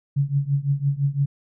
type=tone with tremolo; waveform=sine; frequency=140.6 Hz; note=C#3; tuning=25 cents sharp; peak=-15 dBFS; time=0.16-1.26 s; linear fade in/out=10 ms; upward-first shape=triangle; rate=5.9 Hz; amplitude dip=95%; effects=none